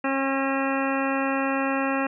harmonic tone, 270.9 Hz, C#4, 40 cents flat, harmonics 1 / 2 / 3 / 4 / 5 / 6 / 7 / 9 / 10, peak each -26 / -29 / -31 / -32 / -33 / -34 / -34 / -36 / -36 dBFS, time 0.04-2.07 s, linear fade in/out 5 ms, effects none

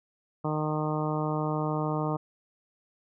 harmonic tone, 153.3 Hz, D#3, 25 cents flat, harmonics 1 / 2 / 3 / 4 / 5 / 6 / 7 / 8, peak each -30 / -33 / -35 / -36 / -37 / -38 / -38 / -39 dBFS, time 0.44-2.17 s, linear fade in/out 10 ms, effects none

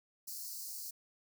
white high-pass noise, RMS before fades -44 dBFS, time 0.27-0.91 s, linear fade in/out 10 ms, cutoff 4300 Hz, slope 96 dB/octave, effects none

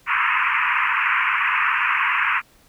pink band-pass noise, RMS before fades -20 dBFS, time 0.06-2.42 s, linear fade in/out 50 ms, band 960 to 2700 Hz, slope 96 dB/octave, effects pink hiss -55 dBFS RMS until 2.68 s

